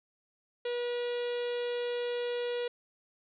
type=harmonic tone with a mistuned harmonic; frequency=483.5 Hz; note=B4; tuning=37 cents flat; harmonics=1 / 2 / 3 / 4 / 5 / 6 / 7 / 8 / 9; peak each=-31 / -48 / -47 / -47 / -50 / -48 / -48 / -52 / -59 dBFS; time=0.65-2.68 s; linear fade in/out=5 ms; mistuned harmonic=6; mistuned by=-28 cents; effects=none